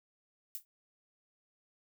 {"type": "noise with exponential decay", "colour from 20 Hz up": "violet", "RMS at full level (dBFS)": -36, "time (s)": [0.55, 0.65], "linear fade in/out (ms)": 0, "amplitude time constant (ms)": 20, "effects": []}